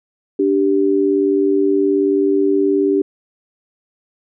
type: tone pair together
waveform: sine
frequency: 292.3 / 391.1 Hz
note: D4 / G4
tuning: -8 / -4 cents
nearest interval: perfect fourth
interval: 504 cents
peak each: -16 / -14 dBFS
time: 0.39-3.02 s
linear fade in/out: 5 ms
effects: none